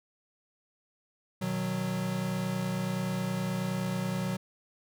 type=chord; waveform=square; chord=B major; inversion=none; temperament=equal; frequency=123.47 / 155.56 / 185 Hz; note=B2 / D#3 / F#3; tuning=0 / 0 / 0 cents; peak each=-37 / -38 / -32 dBFS; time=1.41-4.37 s; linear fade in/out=10 ms; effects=none